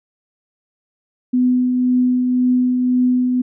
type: tone with tremolo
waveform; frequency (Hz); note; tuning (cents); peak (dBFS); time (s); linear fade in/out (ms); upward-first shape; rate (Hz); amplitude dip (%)
sine; 250.6; B3; +25; -11; 1.33-3.42; 10; triangle; 1.9; 35
effects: none